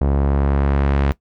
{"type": "tone with low-pass filter sweep", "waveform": "sawtooth", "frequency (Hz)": 69.7, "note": "C#2", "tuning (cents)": 10, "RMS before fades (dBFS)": -17, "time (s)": [0.01, 1.12], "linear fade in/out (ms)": 0, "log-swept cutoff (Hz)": [750, 2600], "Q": 0.79, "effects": ["noise-tail reverb RT60 0.1 s tail -18 dB re dry"]}